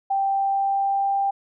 sine tone with pitch glide, 784 to 791.3 Hz, G5 to G5, 0 to +16 cents, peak -19 dBFS, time 0.1-1.31 s, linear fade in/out 10 ms, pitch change +16 cents, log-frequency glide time 0.24-1.13 s, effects none

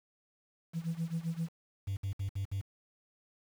sine tone with tremolo, 165.3 Hz, E3, 5 cents sharp, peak -28 dBFS, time 0.73-1.51 s, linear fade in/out 50 ms, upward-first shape sine, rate 7.6 Hz, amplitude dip 90%
triangle tone bursts, 98 Hz, G2, in tune, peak -29 dBFS, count 5, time 1.87-2.614 s, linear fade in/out 10 ms, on 100 ms, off 61 ms
effects tanh soft clip ceiling -28 dBFS + 9-bit

